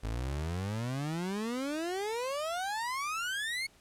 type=exponential sweep; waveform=30% pulse; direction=up; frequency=51.91 to 2217 Hz; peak=-30 dBFS; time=0.03-3.67 s; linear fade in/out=10 ms; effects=pink hiss -62 dBFS RMS until 3.8 s + low-pass 11000 Hz 12 dB/octave